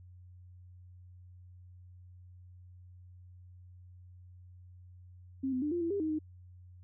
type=tone with pitch steps; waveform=sine; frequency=266.9 / 255 / 298.1 / 347.4 / 334.8 / 401.6 / 313.7 / 308.8 Hz; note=C4 / C4 / D4 / F4 / E4 / G4 / D#4 / D#4; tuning=+35 / -44 / +26 / -9 / +27 / +42 / +14 / -13 cents; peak=-30 dBFS; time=5.43-6.19 s; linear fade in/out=10 ms; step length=95 ms; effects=added 90 Hz sine -51 dBFS peak until 6.83 s